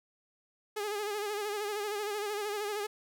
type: tone with vibrato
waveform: sawtooth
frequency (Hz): 415.3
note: G#4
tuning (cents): 0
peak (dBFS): -29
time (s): 0.76-2.87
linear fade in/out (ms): 10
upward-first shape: sine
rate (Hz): 13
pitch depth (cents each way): 60
effects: none